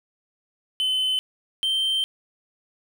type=tone pair in turn; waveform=triangle; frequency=3044 / 3128 Hz; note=F#7 / G7; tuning=+48 / -4 cents; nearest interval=unison; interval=48 cents; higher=second; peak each=-19 dBFS; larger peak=neither; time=0.8-1.19 / 1.63-2.04 s; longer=second; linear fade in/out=0 ms; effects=none